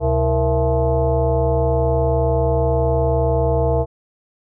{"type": "tone with frequency modulation", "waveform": "sine", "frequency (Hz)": 269, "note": "C4", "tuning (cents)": 48, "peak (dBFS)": -14, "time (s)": [0, 3.86], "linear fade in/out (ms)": 50, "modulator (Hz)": 199, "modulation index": 2.4, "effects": []}